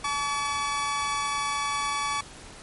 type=tone pair together; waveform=sawtooth; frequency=862.5 / 1140 Hz; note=A5 / C#6; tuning=-35 / +48 cents; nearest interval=perfect fourth; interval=483 cents; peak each=-29 / -23 dBFS; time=0.04-2.21 s; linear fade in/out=5 ms; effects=pink hiss -45 dBFS RMS until 2.62 s + MP3 48 kbps

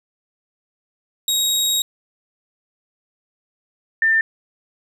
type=tone pair in turn; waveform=25% pulse / sine; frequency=3786 / 1793.5 Hz; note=A#7 / A6; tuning=+26 / +33 cents; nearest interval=octave + minor second; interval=1293 cents; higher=first; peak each=-13 dBFS; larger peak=neither; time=1.28-1.82 / 4.02-4.21 s; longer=first; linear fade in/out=2 ms; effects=none

